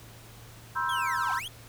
sine chord, C major seventh, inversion third, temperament equal with one note detuned, 966.3 / 1046.5 / 1318.5 / 1568 Hz, B5 / C6 / E6 / G6, -38 / 0 / 0 / 0 cents, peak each -32 dBFS, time 0.75-1.4 s, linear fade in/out 20 ms
45% pulse linear two-way sweep, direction down then up, 3408 to 717 to 3408 Hz, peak -35 dBFS, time 0.89-1.48 s, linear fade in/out 2 ms, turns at 1.31 s
effects added 114 Hz sine -50 dBFS peak until 1.68 s + pink hiss -51 dBFS RMS until 1.68 s

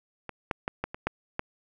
clicks, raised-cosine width 0.5 ms, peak -21 / -12 / -14 / -14 / -21 / -11 / -13 dBFS, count 7, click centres 0.293 / 0.512 / 0.679 / 0.84 / 0.945 / 1.07 / 1.394 s, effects none

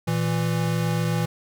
square tone pair together, 117.21 / 164.81 Hz, A#2 / E3, +10 / 0 cents, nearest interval tritone, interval 590 cents, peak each -26 / -24 dBFS, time 0.07-1.26 s, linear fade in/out 10 ms, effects none

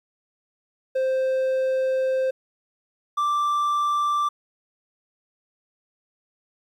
triangle tone pair in turn, 523.3 / 1174.8 Hz, C5 / D6, 0 / 0 cents, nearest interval octave + major second, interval 1400 cents, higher second, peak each -18 dBFS, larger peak neither, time 0.95-2.31 / 3.17-4.29 s, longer first, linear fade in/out 10 ms, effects 10-bit

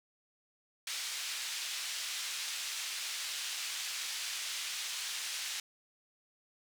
pink band-pass noise, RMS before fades -39 dBFS, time 0.87-5.6 s, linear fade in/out 2 ms, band 2700 to 7600 Hz, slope 12 dB/octave, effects none

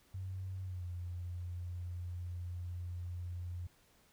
sine tone with pitch glide, 94 to 88.21 Hz, F#2 to F2, +28 to +18 cents, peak -39 dBFS, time 0.14-3.67 s, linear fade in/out 5 ms, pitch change -110 cents, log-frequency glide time 0.63-0.85 s, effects pink hiss -68 dBFS RMS until 4.12 s

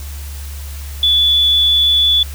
sine tone, 3449 Hz, A7, 35 cents flat, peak -9 dBFS, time 1.03-2.23 s, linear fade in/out 2 ms, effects added 71 Hz sine -25 dBFS peak until 2.34 s + white hiss -36 dBFS RMS until 2.34 s

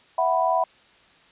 sine chord, E suspended second, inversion none, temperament equal with one note detuned, 659.3 / 742.1 / 987.8 Hz, E5 / F#5 / B5, 0 / +5 / 0 cents, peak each -23 dBFS, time 0.18-0.64 s, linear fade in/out 5 ms, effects white hiss -55 dBFS RMS until 1.31 s + resampled to 8000 Hz

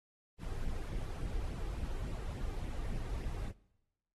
brown noise with flanger, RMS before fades -38 dBFS, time 0.38-3.53 s, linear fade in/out 50 ms, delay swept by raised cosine 0.36 to 2.56 ms, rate 3.5 Hz, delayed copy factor +0.55, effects noise-tail reverb RT60 1.0 s tail -22 dB re dry + AAC 32 kbps

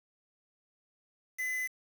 triangle tone with quantisation, 2018 Hz, B6, 37 cents sharp, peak -30 dBFS, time 1.38-1.68 s, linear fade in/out 20 ms, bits 7, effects none

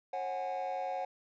triangle chord, C# suspended fourth, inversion none, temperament equal with one note detuned, 540.8 / 740 / 830.6 Hz, C#5 / F#5 / G#5, -43 / 0 / 0 cents, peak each -36 / -33 / -38 dBFS, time 0.13-1.05 s, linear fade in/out 5 ms, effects tanh soft clip ceiling -28 dBFS + resampled to 16000 Hz

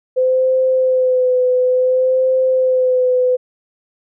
sine tone with vibrato, 511 Hz, C5, 41 cents flat, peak -11 dBFS, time 0.16-3.37 s, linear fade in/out 20 ms, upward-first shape sine, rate 0.57 Hz, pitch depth 26 cents each way, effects none

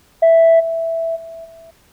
sine tone with level steps, 659.3 Hz, E5, in tune, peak -5 / -17 / -30 / -38 dBFS, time 0.22-1.71 s, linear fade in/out 10 ms, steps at 0.59 / 1.15 / 1.44 s, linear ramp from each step 20 ms, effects tanh soft clip ceiling -5 dBFS + pink hiss -53 dBFS RMS until 1.92 s

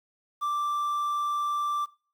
triangle tone with quantisation, 1174.7 Hz, D6, in tune, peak -24 dBFS, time 0.41-1.86 s, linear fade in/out 20 ms, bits 9, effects noise-tail reverb RT60 0.4 s tail -20 dB re dry

